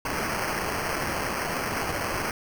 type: noise with sample-and-hold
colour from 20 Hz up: white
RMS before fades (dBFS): -29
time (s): 0.05-2.31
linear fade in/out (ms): 2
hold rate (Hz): 3675
effects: none